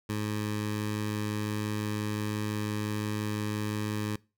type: tone with notch filter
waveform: 15% pulse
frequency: 105.8 Hz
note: G#2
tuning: 33 cents sharp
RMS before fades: -32 dBFS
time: 0.09-4.16 s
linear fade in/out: 5 ms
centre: 650 Hz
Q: 1.6
effects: noise-tail reverb RT60 0.3 s tail -23 dB re dry

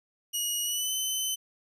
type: tone with pitch glide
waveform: 15% pulse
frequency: 2900 to 3046 Hz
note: F#7 to F#7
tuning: -35 to +50 cents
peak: -21 dBFS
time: 0.33-1.36 s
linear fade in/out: 20 ms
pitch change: +85 cents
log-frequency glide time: 0.64-0.93 s
effects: none

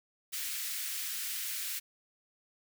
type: high-pass noise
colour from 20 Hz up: white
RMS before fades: -37 dBFS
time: 0.32-1.8 s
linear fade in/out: 20 ms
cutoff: 1600 Hz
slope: 24 dB/octave
effects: none

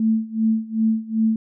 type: tone with tremolo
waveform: sine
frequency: 221.6 Hz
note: A3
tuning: 13 cents sharp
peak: -14 dBFS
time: 0-1.36 s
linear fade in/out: 2 ms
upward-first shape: sine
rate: 2.6 Hz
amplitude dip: 90%
effects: none

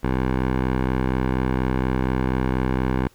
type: tone with low-pass filter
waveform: 10% pulse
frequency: 64.2 Hz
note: C2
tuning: 32 cents flat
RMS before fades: -22 dBFS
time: 0.03-3.08 s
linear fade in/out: 10 ms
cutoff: 1800 Hz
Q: 0.84
effects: pink hiss -56 dBFS RMS until 3.14 s

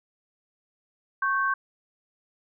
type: tone pair together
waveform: sine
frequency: 1100 / 1554.2 Hz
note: C#6 / G6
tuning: -14 / -15 cents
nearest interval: tritone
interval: 599 cents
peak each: -25 / -25 dBFS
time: 1.22-1.54 s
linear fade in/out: 5 ms
effects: none

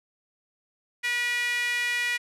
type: tone with high-pass filter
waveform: sawtooth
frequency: 484 Hz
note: B4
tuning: 35 cents flat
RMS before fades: -27 dBFS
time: 1.03-2.18 s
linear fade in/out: 20 ms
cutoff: 2100 Hz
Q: 8.1
effects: low-pass 12000 Hz 12 dB/octave

